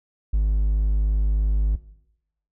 triangle tone, 51.6 Hz, G#1, 10 cents flat, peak -14 dBFS, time 0.33-1.76 s, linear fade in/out 10 ms, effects noise-tail reverb RT60 0.8 s tail -19 dB re dry + tanh soft clip ceiling -11 dBFS

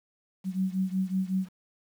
sine beating tone pair, 186.5 / 191.9 Hz, F#3 / G3, +14 / -37 cents, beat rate 5.4 Hz, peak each -28 / -30 dBFS, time 0.44-1.49 s, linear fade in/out 50 ms, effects 9-bit

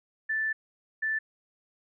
sine tone bursts at uneven times, 1760 Hz, A6, in tune, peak -26 dBFS, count 2, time 0.29-0.53 / 1.02-1.19 s, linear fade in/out 10 ms, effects none

